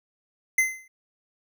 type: tone with exponential decay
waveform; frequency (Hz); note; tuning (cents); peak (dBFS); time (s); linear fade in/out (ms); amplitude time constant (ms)
square; 2061; C7; -27; -16; 0.58-0.88; 5; 64
effects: none